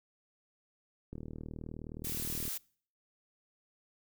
click train, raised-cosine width 3 ms, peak -30 dBFS, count 54, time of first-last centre 1.13-2.479 s, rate 39.3 Hz
blue noise, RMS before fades -38 dBFS, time 2.04-2.58 s, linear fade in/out 10 ms
effects noise-tail reverb RT60 0.5 s tail -24 dB re dry

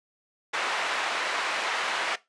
white band-pass noise, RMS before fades -29 dBFS, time 0.53-2.16 s, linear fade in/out 10 ms, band 650 to 2100 Hz, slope 12 dB/octave, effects noise-tail reverb RT60 0.2 s tail -18 dB re dry + resampled to 22050 Hz

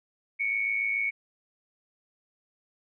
sine tone pair together, 2217 / 2324 Hz, C#7 / D7, 0 / -19 cents, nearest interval minor second, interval 81 cents, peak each -26 / -33 dBFS, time 0.39-1.11 s, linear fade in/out 20 ms, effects none

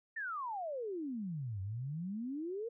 sine exponential two-way sweep, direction down then up, 1844 to 92.5 to 479.2 Hz, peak -37 dBFS, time 0.16-2.69 s, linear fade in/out 10 ms, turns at 1.61 s, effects none

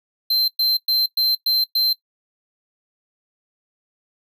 square tone bursts, 4115 Hz, C8, 30 cents flat, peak -17 dBFS, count 6, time 0.3-1.93 s, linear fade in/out 5 ms, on 180 ms, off 110 ms, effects noise-tail reverb RT60 0.1 s tail -19 dB re dry

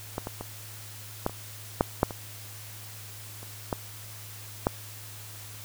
clicks, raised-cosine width 1 ms, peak -16 / -19 / -21 / -11 / -26 / -6 / -6 / -22 / -30 / -13 / -8 dBFS, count 11, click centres 0.181 / 0.271 / 0.41 / 1.264 / 1.296 / 1.809 / 2.031 / 2.108 / 3.43 / 3.728 / 4.669 s, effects added 105 Hz sine -45 dBFS peak until 5.64 s + white hiss -45 dBFS RMS until 5.64 s

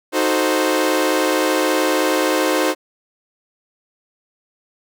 sawtooth chord, D# diminished seventh, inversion none, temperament equal, 311.1 / 370 / 440 / 523.3 Hz, D#4 / F#4 / A4 / C5, 0 / 0 / 0 / 0 cents, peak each -16 / -18 / -21 / -16 dBFS, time 0.12-2.75 s, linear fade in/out 50 ms, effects none

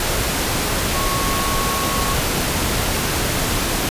sine tone in noise, 1100 Hz, C#6, 14 cents flat, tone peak -24 dBFS, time 0.95-2.14 s, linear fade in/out 2 ms, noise pink, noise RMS -20 dBFS, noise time 0-3.89 s, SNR -7 dB, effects resampled to 32000 Hz

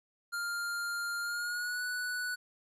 square tone with pitch glide, 1400 to 1479.8 Hz, F6 to F#6, +4 to 0 cents, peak -34 dBFS, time 0.32-2.36 s, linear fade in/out 20 ms, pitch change +96 cents, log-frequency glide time 1.21-1.83 s, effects resampled to 32000 Hz + 12-bit

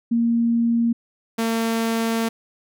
sine / sawtooth tone pair in turn, 233.1 / 227.1 Hz, A#3 / A#3, 0 / -45 cents, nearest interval unison, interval 45 cents, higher first, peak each -16 dBFS, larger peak neither, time 0.11-0.93 / 1.38-2.29 s, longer second, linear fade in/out 10 ms, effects none

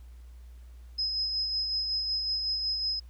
sine tone with tremolo, 5090 Hz, D#8, 39 cents sharp, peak -26 dBFS, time 0.98-3 s, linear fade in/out 10 ms, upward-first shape sine, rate 5.4 Hz, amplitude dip 35%, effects added 60 Hz sine -45 dBFS peak until 3.09 s + pink hiss -66 dBFS RMS until 3.09 s

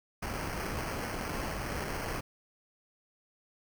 pink noise with sample-and-hold, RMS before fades -36 dBFS, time 0.22-2.21 s, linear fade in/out 10 ms, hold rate 3675 Hz, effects none

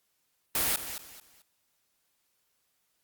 white noise with echo, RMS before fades -27 dBFS, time 0.55-0.76 s, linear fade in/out 2 ms, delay 220 ms, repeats 3, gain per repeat -11 dB, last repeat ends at 1.42 s, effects white hiss -75 dBFS RMS until 3.03 s + Opus 48 kbps

